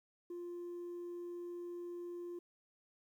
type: tone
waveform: sine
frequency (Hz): 349.2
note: F4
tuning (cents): 0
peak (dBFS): -40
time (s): 0.3-2.39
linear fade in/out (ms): 5
effects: tanh soft clip ceiling -41 dBFS + 12-bit